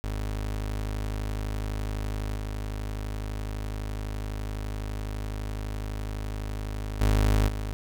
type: tone with level steps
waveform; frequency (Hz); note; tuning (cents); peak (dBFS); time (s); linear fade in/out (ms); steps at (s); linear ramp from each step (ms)
30% pulse; 51.91; G#1; 0; -26 / -28 / -17 / -27; 0.04-7.73; 0; 2.35 / 7 / 7.47; 20
effects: none